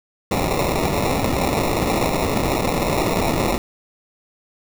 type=noise with sample-and-hold; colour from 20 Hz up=white; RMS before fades=-20 dBFS; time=0.31-3.58 s; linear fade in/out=2 ms; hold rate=1575 Hz; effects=none